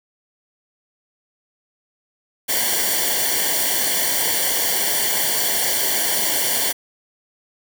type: noise with comb filter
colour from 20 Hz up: white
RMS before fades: -20 dBFS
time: 2.48-6.73 s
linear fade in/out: 20 ms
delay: 0.78 ms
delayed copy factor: -0.9
effects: none